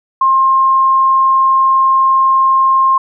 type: tone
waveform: sine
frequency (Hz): 1063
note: C6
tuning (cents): +27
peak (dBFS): -7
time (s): 0.21-2.98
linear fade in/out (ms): 5
effects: none